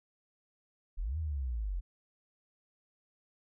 sine linear two-way sweep, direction up then down, 30.73 to 82.41 to 41.02 Hz, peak -32 dBFS, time 0.97-1.81 s, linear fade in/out 20 ms, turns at 1.18 s, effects none

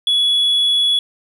sine tone, 3387 Hz, G#7, 33 cents sharp, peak -10 dBFS, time 0.07-0.99 s, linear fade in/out 2 ms, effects tanh soft clip ceiling -11 dBFS + 8-bit

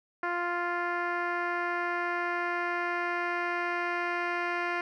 10% pulse tone with low-pass filter sweep, 349.2 Hz, F4, in tune, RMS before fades -31 dBFS, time 0.23-4.81 s, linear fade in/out 2 ms, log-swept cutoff 1600 to 2400 Hz, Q 1.5, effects none

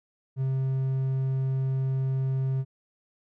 triangle tone, 132.8 Hz, C3, 26 cents sharp, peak -22 dBFS, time 0.36-2.65 s, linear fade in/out 50 ms, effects none

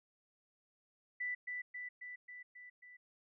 sine tone with echo, 1980 Hz, B6, 4 cents sharp, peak -36 dBFS, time 1.2-1.35 s, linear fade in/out 10 ms, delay 270 ms, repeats 6, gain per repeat -3 dB, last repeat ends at 2.97 s, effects none

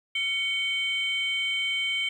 sine tone pair together, 2235 / 3099 Hz, C#7 / G7, +14 / -21 cents, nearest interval tritone, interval 565 cents, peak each -26 dBFS, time 0.15-2.09 s, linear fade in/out 5 ms, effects tanh soft clip ceiling -21 dBFS + 10-bit

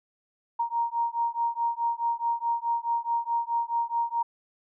sine beating tone pair, 932.3 / 937 Hz, A#5 / A#5, 0 / +9 cents, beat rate 4.7 Hz, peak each -28 dBFS, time 0.59-4.23 s, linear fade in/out 10 ms, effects none

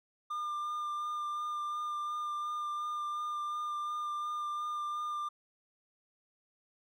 triangle tone with vibrato, 1200 Hz, D6, 37 cents sharp, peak -32 dBFS, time 0.3-5.29 s, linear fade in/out 10 ms, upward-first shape sine, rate 2.8 Hz, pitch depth 14 cents each way, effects none

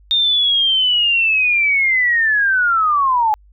sine linear sweep, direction down, 3665 to 833 Hz, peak -12 dBFS, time 0.11-3.34 s, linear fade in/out 0 ms, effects added 50 Hz sine -45 dBFS peak until 3.52 s

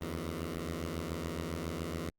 10% pulse beating tone pair, 78.5 / 85.7 Hz, D#2 / F2, +16 / -32 cents, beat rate 7.2 Hz, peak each -31 / -30 dBFS, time 0.01-2.1 s, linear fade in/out 5 ms, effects Opus 32 kbps

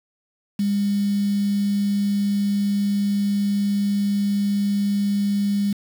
sine tone with quantisation, 201.9 Hz, G#3, 49 cents flat, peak -18 dBFS, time 0.59-5.73 s, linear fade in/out 5 ms, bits 6, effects none

